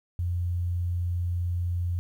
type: tone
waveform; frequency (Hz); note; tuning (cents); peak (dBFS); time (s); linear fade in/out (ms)
sine; 87.7; F2; +8; -25; 0.19-1.99; 0
effects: 10-bit